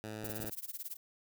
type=tone; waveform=10% pulse; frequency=107.9 Hz; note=A2; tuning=33 cents flat; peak=-33 dBFS; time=0.04-0.5 s; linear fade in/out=0 ms
type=noise with tremolo; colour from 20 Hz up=violet; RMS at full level=-40 dBFS; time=0.24-0.97 s; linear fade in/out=10 ms; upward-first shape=sine; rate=18 Hz; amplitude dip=95%
type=clicks; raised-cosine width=2 ms; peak=-31 dBFS; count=4; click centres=0.242 / 0.298 / 0.401 / 0.445 s
effects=none